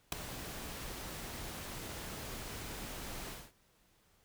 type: noise with ADSR envelope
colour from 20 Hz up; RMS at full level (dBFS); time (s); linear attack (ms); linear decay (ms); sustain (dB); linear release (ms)
pink; -27; 0.12-3.52; 4; 4; -17; 230
effects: pink hiss -70 dBFS RMS until 4.24 s